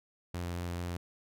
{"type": "tone with vibrato", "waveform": "sawtooth", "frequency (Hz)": 87.31, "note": "F2", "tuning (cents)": 0, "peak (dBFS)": -31, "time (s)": [0.34, 0.97], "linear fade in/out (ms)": 5, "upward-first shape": "square", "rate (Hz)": 4.5, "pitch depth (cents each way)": 9, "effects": []}